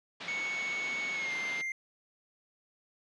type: band-pass noise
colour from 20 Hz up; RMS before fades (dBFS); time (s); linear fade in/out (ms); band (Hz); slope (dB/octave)
white; -43; 0.2-1.62; 10; 150 to 3900; 24
type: tone with pitch glide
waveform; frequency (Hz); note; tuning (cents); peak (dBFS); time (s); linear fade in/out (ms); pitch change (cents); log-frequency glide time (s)
triangle; 2217 to 2099; C#7 to C7; 0 to +5; -31; 0.28-1.72; 2; -95; 1.13-1.33
effects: resampled to 22050 Hz